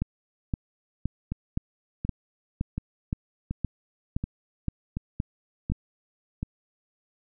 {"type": "two click trains", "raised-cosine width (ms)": 5, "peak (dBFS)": [-14, -17], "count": [12, 8], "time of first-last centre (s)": [[0.02, 5.719], [1.32, 6.429]], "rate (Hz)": [1.93, 1.37], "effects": []}